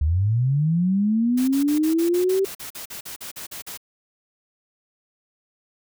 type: linear sweep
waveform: sine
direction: up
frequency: 70.3 to 392 Hz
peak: -17 dBFS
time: 0.01-2.45 s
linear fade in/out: 5 ms
type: noise bursts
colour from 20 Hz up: white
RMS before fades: -35 dBFS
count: 16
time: 1.37-3.775 s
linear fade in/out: 10 ms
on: 110 ms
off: 43 ms
effects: none